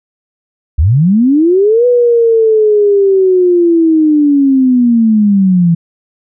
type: linear two-way sweep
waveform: sine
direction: up then down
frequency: 63.6 to 493.9 to 165 Hz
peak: -5 dBFS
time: 0.78-5.75 s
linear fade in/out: 10 ms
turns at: 1.86 s
effects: none